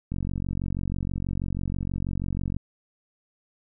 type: click train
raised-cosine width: 5 ms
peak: -17 dBFS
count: 114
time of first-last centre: 0.12-2.566 s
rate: 46.2 Hz
effects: none